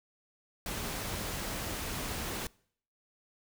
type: noise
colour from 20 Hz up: pink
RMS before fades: -37 dBFS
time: 0.66-2.47 s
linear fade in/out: 2 ms
effects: noise-tail reverb RT60 0.6 s tail -24 dB re dry